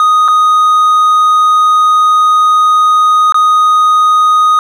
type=tone with dropouts; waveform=triangle; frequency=1244.5 Hz; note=D#6; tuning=in tune; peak=-3 dBFS; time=0-4.59 s; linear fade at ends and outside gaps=1 ms; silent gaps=0.28-0.284 / 3.323-3.344 s; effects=none